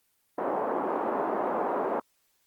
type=band-pass noise; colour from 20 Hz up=white; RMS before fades=-29 dBFS; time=0.38-2 s; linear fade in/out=5 ms; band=260 to 970 Hz; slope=24 dB/octave; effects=white hiss -71 dBFS RMS until 2.46 s + Opus 24 kbps